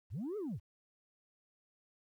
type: linear two-way sweep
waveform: sine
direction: up then down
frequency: 63 to 443.2 to 63 Hz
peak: -35 dBFS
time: 0.1-0.6 s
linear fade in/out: 50 ms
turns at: 0.37 s
effects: tanh soft clip ceiling -35 dBFS + 12-bit